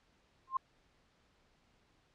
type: tone with exponential growth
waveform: sine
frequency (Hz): 1057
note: C6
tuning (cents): +17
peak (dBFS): -26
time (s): 0.47-0.57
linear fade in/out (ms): 5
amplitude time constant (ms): 20
effects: pink hiss -71 dBFS RMS until 2.14 s + low-pass 5000 Hz 12 dB/octave